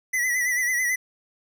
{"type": "tone with vibrato", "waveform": "square", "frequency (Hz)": 1975.5, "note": "B6", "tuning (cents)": 0, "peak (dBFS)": -22, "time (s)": [0.13, 0.96], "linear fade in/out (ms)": 10, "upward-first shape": "sine", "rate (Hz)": 9.1, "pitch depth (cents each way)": 59, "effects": []}